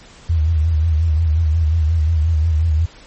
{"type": "tone with vibrato", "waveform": "sine", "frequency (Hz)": 79.8, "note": "D#2", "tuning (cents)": 44, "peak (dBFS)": -12, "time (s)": [0.29, 2.86], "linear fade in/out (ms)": 10, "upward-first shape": "sine", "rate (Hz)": 5.6, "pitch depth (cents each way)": 85, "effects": ["pink hiss -43 dBFS RMS until 3.06 s", "MP3 32 kbps"]}